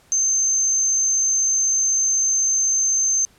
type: tone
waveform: sine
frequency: 6272 Hz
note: G8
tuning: in tune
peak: -16 dBFS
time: 0.12-3.25 s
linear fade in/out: 0 ms
effects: pink hiss -55 dBFS RMS until 3.38 s + low-pass 12000 Hz 12 dB/octave